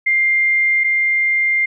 sine tone pair in turn, 2100 / 2100 Hz, C7 / C7, +6 / +6 cents, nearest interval unison, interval 0 cents, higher neither, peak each -12 / -13 dBFS, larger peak first, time 0.06-0.84 / 0.84-1.66 s, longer second, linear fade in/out 10 ms, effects none

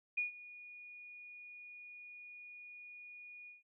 sine tone with ADSR envelope, 2450 Hz, D#7, 27 cents flat, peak -31 dBFS, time 0.17-3.63 s, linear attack 11 ms, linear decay 130 ms, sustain -19 dB, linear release 150 ms, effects none

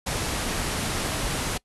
pink low-pass noise, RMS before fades -28 dBFS, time 0.06-1.58 s, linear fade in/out 10 ms, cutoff 12000 Hz, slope 96 dB/octave, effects noise-tail reverb RT60 0.1 s tail -23 dB re dry

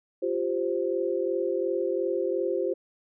sine chord, F suspended second, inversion none, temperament equal, 349.2 / 392 / 523.3 Hz, F4 / G4 / C5, 0 / 0 / 0 cents, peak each -29 dBFS, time 0.22-2.74 s, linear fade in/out 10 ms, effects none

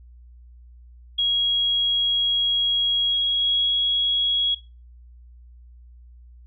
sine tone with pitch glide, 3300 to 3323 Hz, G#7 to G#7, -12 to 0 cents, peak -18 dBFS, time 1.18-4.55 s, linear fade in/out 10 ms, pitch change +12 cents, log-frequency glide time 3.07-3.7 s, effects noise-tail reverb RT60 0.3 s tail -18 dB re dry + added 60 Hz sine -44 dBFS peak until 6.46 s

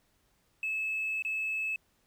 triangle tone with dropouts, 2600 Hz, E7, 24 cents flat, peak -27 dBFS, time 0.63-1.76 s, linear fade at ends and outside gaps 2 ms, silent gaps 1.223-1.249 s, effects tanh soft clip ceiling -27 dBFS + pink hiss -71 dBFS RMS until 2.06 s

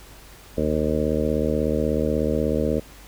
harmonic tone with a mistuned harmonic, 76.4 Hz, D#2, 31 cents flat, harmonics 1 / 2 / 3 / 4 / 5 / 6 / 7 / 8, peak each -28 / -30 / -26 / -28 / -31 / -26 / -27 / -32 dBFS, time 0.57-2.8 s, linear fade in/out 10 ms, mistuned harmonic 1, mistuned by -130 cents, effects added 50 Hz sine -47 dBFS peak until 3.07 s + pink hiss -47 dBFS RMS until 3.07 s

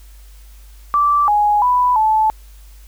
sine tone with pitch steps, 1166 / 832 / 991 / 870 Hz, D6 / G#5 / B5 / A5, -13 / +3 / +6 / -20 cents, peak -11 dBFS, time 0.94-2.3 s, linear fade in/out 0 ms, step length 340 ms, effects added 50 Hz sine -38 dBFS peak until 2.87 s + white hiss -51 dBFS RMS until 2.87 s

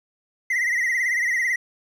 triangle tone with vibrato, 1975.5 Hz, B6, in tune, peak -18 dBFS, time 0.5-1.56 s, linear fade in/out 5 ms, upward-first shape sine, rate 18 Hz, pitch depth 94 cents each way, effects none

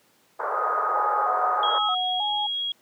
white band-pass noise, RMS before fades -28 dBFS, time 0.39-1.79 s, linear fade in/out 10 ms, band 430 to 1400 Hz, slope 48 dB/octave
sine tone with pitch glide, 1246 to 1278.8 Hz, D#6 to D#6, +2 to +47 cents, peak -24 dBFS, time 0.53-1.95 s, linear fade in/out 10 ms, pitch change +45 cents, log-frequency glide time 1.65-1.71 s
sine tone with vibrato, 784 Hz, G5, in tune, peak -26 dBFS, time 0.95-2.47 s, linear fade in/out 10 ms, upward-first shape square, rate 1.6 Hz, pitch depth 110 cents each way
sine tone, 3298 Hz, G#7, 13 cents flat, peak -25 dBFS, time 1.63-2.72 s, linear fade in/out 2 ms
effects pink hiss -61 dBFS RMS until 2.81 s + high-pass 200 Hz 12 dB/octave

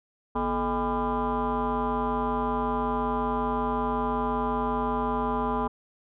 sine tone with frequency modulation, 622.3 Hz, D#5, in tune, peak -23 dBFS, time 0.35-5.68 s, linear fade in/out 10 ms, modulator 190 Hz, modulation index 2.8, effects tanh soft clip ceiling -20 dBFS

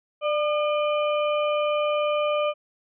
harmonic tone with a mistuned harmonic, 604 Hz, D5, 48 cents sharp, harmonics 1 / 2 / 4 / 5, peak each -22 / -28 / -34 / -36 dBFS, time 0.21-2.54 s, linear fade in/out 50 ms, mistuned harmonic 1, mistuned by -28 cents, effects none

